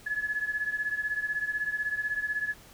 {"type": "beating tone pair", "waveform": "sine", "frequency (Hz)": [1700, 1716], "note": ["G#6", "A6"], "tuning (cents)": [40, -44], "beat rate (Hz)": 16, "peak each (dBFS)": [-30, -33], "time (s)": [0.06, 2.54], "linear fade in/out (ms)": 10, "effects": ["pink hiss -53 dBFS RMS until 2.73 s"]}